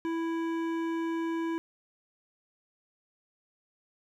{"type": "tone with hard clipping", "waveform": "sine", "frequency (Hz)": 330, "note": "E4", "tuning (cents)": 2, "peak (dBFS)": -31, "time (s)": [0.05, 1.58], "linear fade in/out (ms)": 0, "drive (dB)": 13, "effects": []}